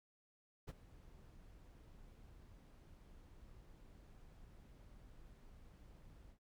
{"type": "noise with ADSR envelope", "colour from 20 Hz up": "brown", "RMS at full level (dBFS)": -42, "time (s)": [0.67, 6.39], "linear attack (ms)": 20, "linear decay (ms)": 30, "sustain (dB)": -18, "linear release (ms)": 95, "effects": []}